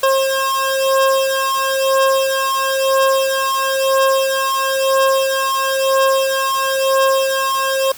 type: beating tone pair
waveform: 25% pulse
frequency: 535 / 536 Hz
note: C5 / C5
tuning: +38 / +42 cents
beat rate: 1 Hz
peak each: -13 dBFS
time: 0.03-7.92 s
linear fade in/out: 5 ms
effects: white hiss -36 dBFS RMS until 7.97 s